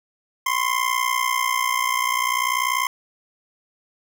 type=ring-modulated tone; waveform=25% pulse; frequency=1048 Hz; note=C6; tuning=2 cents sharp; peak=-13 dBFS; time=0.46-2.87 s; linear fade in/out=2 ms; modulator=30.2 Hz; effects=none